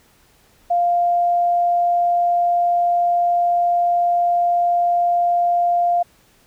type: tone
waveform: sine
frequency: 698.5 Hz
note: F5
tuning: in tune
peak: -14 dBFS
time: 0.7-6.03 s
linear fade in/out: 10 ms
effects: pink hiss -55 dBFS RMS until 6.46 s